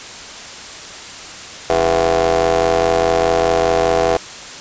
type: ring-modulated tone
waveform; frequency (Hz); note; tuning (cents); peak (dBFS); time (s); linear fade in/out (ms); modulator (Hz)
25% pulse; 84.9; F2; -48; -6; 1.7-4.17; 0; 577
effects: white hiss -32 dBFS RMS until 4.6 s + resampled to 16000 Hz